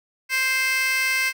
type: tone with high-pass filter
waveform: 15% pulse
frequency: 523.3 Hz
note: C5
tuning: in tune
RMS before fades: -22 dBFS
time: 0.29-1.33 s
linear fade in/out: 50 ms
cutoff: 2200 Hz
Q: 2.3
effects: none